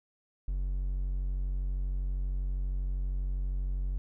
triangle tone, 46.29 Hz, F#1, 2 cents sharp, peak -27 dBFS, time 0.48-3.98 s, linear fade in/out 0 ms, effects none

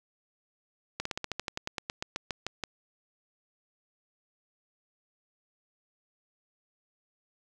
slowing click train, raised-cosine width 0.2 ms, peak -15 dBFS, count 17, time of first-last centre 1-2.638 s, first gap 54 ms, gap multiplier 1.08, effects none

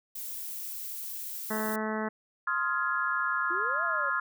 violet noise, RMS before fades -38 dBFS, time 0.15-1.76 s, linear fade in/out 5 ms
harmonic tone, 216.8 Hz, A3, 25 cents flat, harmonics 1 / 2 / 3 / 4 / 5 / 6 / 7 / 8 / 9, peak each -33 / -36 / -38 / -39 / -40 / -41 / -41 / -42 / -43 dBFS, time 1.5-2.09 s, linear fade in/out 10 ms
sine chord, F minor seventh, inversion second, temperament just, 1047.7 / 1257.2 / 1396.9 / 1676.3 Hz, C6 / Eb6 / F6 / Ab6, +2 / +18 / 0 / +16 cents, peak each -33 / -33 / -30 / -33 dBFS, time 2.47-4.2 s, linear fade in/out 5 ms
sine exponential two-way sweep, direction up then down, 329.6 to 694 to 543 Hz, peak -37 dBFS, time 3.5-4.1 s, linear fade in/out 10 ms, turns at 3.84 s
effects none

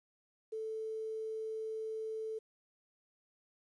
sine tone with quantisation, 440 Hz, A4, in tune, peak -37 dBFS, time 0.52-2.39 s, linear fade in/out 10 ms, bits 11, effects resampled to 24000 Hz

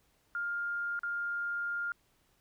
sine tone with dropouts, 1406 Hz, F6, 11 cents sharp, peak -32 dBFS, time 0.35-1.92 s, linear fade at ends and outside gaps 1 ms, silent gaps 0.992-1.033 s, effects pink hiss -71 dBFS RMS until 2.4 s

